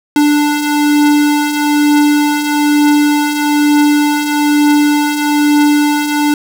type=beating tone pair; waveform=square; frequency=293.7 / 294.8 Hz; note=D4 / D4; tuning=0 / +7 cents; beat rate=1.1 Hz; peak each=-17 / -10 dBFS; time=0.16-6.34 s; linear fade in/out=2 ms; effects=none